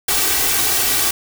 white noise with comb filter, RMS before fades -17 dBFS, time 0.08-1.11 s, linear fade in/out 5 ms, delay 2.6 ms, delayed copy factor +0.65, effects none

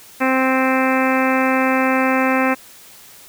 harmonic tone, 261.6 Hz, C4, in tune, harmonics 1 / 2 / 3 / 4 / 5 / 6 / 7 / 8 / 9 / 10, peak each -18 / -21 / -23 / -24 / -25 / -26 / -26 / -27 / -28 / -28 dBFS, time 0.2-2.55 s, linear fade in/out 20 ms, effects white hiss -43 dBFS RMS until 3.28 s

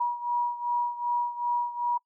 sine beating tone pair, 961 / 963.6 Hz, B5 / B5, -48 / -43 cents, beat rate 2.6 Hz, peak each -27 / -31 dBFS, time 0-1.98 s, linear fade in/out 10 ms, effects noise-tail reverb RT60 0.1 s tail -26 dB re dry

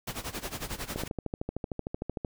pink noise with tremolo, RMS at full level -34 dBFS, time 0.07-1.08 s, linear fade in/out 5 ms, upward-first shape sine, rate 11 Hz, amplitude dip 85%
click train, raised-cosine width 2 ms, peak -19 dBFS, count 18, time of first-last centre 0.96-2.248 s, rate 13.2 Hz
effects none

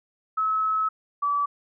sine tone pair in turn, 1292 / 1151 Hz, E6 / D6, -35 / -35 cents, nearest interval major second, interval 200 cents, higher first, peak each -21 dBFS, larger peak neither, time 0.37-0.89 / 1.22-1.46 s, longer first, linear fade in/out 10 ms, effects none

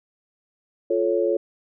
sine chord, F augmented, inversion none, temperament equal with one note detuned, 349.2 / 435.4 / 554.4 Hz, F4 / A4 / C#5, 0 / -18 / 0 cents, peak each -23 dBFS, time 0.9-1.37 s, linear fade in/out 5 ms, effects none

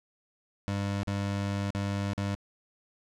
25% pulse tone with dropouts, 100 Hz, G2, 35 cents sharp, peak -25 dBFS, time 0.68-2.35 s, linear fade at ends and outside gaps 0 ms, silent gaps 1.032-1.073 / 1.705-1.749 / 2.134-2.178 s, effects low-pass 7000 Hz 12 dB/octave + 11-bit

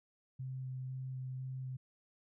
sine tone with vibrato, 130 Hz, C3, 11 cents flat, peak -39 dBFS, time 0.39-1.77 s, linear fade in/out 10 ms, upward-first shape square, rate 2 Hz, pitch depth 8 cents each way, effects none

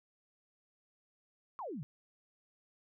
sine exponential sweep, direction down, 1158 to 127.6 Hz, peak -39 dBFS, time 1.59-1.83 s, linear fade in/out 0 ms, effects none

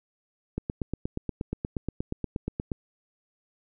click train, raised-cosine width 3 ms, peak -16 dBFS, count 19, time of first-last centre 0.58-2.718 s, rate 8.42 Hz, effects none

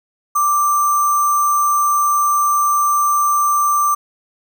sine tone with sample-and-hold, 1174.7 Hz, D6, in tune, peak -12 dBFS, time 0.35-3.95 s, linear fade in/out 10 ms, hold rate 7350 Hz, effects none

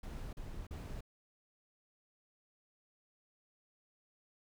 brown noise bursts, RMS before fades -44 dBFS, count 3, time 0.03-1.008 s, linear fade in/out 5 ms, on 300 ms, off 39 ms, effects none

